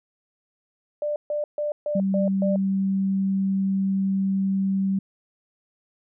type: tone bursts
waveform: sine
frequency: 593 Hz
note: D5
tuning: 17 cents sharp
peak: -23 dBFS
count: 6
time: 1.02-2.56 s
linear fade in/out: 2 ms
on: 140 ms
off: 140 ms
type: tone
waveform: sine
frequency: 193.6 Hz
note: G3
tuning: 21 cents flat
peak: -20 dBFS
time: 1.95-4.99 s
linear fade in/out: 5 ms
effects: none